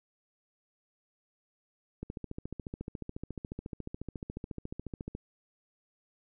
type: click train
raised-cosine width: 3 ms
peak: -25 dBFS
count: 45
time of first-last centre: 2.03-5.151 s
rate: 14.1 Hz
effects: none

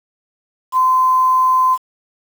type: tone with quantisation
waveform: sine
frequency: 1029 Hz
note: C6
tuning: 29 cents flat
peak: -10 dBFS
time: 0.72-1.78 s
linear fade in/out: 50 ms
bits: 6
effects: none

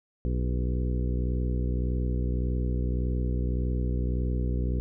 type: harmonic tone with a mistuned harmonic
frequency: 61.74 Hz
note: B1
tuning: in tune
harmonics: 1 / 2 / 3 / 4 / 5 / 6 / 7 / 8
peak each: -26 / -32 / -36 / -38 / -40 / -42 / -43 / -44 dBFS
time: 0.25-4.8 s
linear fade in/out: 0 ms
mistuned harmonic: 7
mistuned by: -49 cents
effects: none

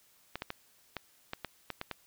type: clicks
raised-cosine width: 0.3 ms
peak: -20 dBFS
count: 9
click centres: 0.356 / 0.421 / 0.504 / 0.967 / 1.334 / 1.447 / 1.703 / 1.814 / 1.913 s
effects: white hiss -65 dBFS RMS until 2.06 s

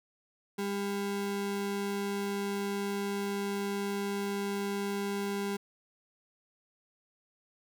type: ring-modulated tone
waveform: square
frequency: 300.5 Hz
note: D4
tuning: 40 cents sharp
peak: -29 dBFS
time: 0.58-5.57 s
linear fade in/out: 10 ms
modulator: 99.5 Hz
effects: none

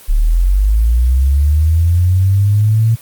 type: linear sweep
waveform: sine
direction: up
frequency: 34.65 to 115 Hz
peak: -8 dBFS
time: 0.08-2.96 s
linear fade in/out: 20 ms
effects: white hiss -39 dBFS RMS until 3.01 s + Opus 24 kbps

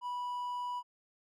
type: tone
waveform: triangle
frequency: 982 Hz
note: B5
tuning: 10 cents flat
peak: -33 dBFS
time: 0.01-0.83 s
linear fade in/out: 50 ms
effects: none

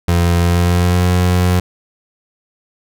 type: tone with pitch glide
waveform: 30% pulse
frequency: 86.2 to 90.02 Hz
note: F2 to F#2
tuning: -22 to -47 cents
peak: -8 dBFS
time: 0.08-1.6 s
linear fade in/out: 5 ms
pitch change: +75 cents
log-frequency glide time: 0.39-1.09 s
effects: none

